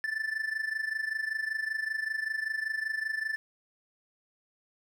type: tone with amplitude modulation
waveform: triangle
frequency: 1760 Hz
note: A6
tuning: in tune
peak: -25 dBFS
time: 0.04-3.36 s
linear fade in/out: 0 ms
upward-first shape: sine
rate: 25.2 Hz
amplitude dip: 80%
effects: none